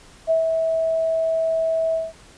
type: tone with ADSR envelope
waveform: sine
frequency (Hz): 650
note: E5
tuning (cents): -24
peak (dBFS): -14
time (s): 0.27-2.13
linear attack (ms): 36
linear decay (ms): 130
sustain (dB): -4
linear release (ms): 190
effects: pink hiss -48 dBFS RMS until 2.37 s + resampled to 22050 Hz